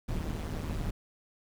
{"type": "noise with amplitude modulation", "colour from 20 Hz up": "brown", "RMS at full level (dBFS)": -31, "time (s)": [0.08, 0.91], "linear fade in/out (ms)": 10, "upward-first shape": "sine", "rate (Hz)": 156, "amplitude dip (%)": 75, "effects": []}